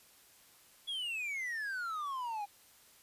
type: exponential sweep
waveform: triangle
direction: down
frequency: 3399 to 799 Hz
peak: -34 dBFS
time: 0.87-2.46 s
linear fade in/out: 20 ms
effects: white hiss -62 dBFS RMS until 3.02 s + resampled to 32000 Hz